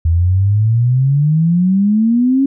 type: exponential sweep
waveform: sine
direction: up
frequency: 80.4 to 277.2 Hz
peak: -9 dBFS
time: 0.05-2.46 s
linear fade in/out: 5 ms
effects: none